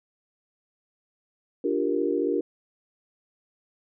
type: chord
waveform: sine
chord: G minor seventh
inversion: second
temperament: equal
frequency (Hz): 293.7 / 349.2 / 392 / 466.2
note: D4 / F4 / G4 / Bb4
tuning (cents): 0 / 0 / 0 / 0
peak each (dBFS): -28 / -28 / -28 / -28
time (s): 1.64-2.41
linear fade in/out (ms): 5
effects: none